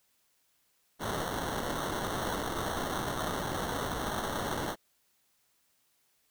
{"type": "noise with sample-and-hold", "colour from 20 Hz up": "white", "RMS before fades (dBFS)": -34, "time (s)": [0.99, 4.76], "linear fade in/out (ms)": 50, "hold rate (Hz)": 2450, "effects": ["white hiss -72 dBFS RMS until 6.3 s"]}